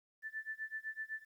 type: tone with tremolo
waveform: sine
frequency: 1760 Hz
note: A6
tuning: in tune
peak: -37 dBFS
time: 0.22-1.25 s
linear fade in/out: 50 ms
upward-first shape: sine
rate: 7.9 Hz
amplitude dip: 95%
effects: 12-bit